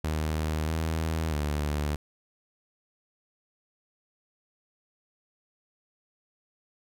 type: tone with pitch steps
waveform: sawtooth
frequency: 77.8 / 80.3 / 74.1 Hz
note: D#2 / E2 / D2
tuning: 0 / -45 / +16 cents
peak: -23 dBFS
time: 0.04-1.96 s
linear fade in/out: 5 ms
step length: 640 ms
effects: none